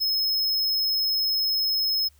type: tone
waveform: square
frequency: 5170 Hz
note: E8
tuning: 34 cents flat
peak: -22 dBFS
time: 0-2.09 s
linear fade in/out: 20 ms
effects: added 73 Hz sine -56 dBFS peak until 2.19 s + white hiss -63 dBFS RMS until 2.19 s